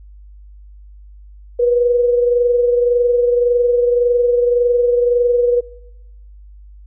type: tone pair together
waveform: sine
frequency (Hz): 483.2 / 505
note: B4 / B4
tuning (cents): -38 / +39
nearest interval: minor second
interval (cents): 77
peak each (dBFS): -11 / -22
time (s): 1.59-5.61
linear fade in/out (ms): 10
effects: noise-tail reverb RT60 1.0 s tail -24 dB re dry + added 50 Hz sine -37 dBFS peak until 6.86 s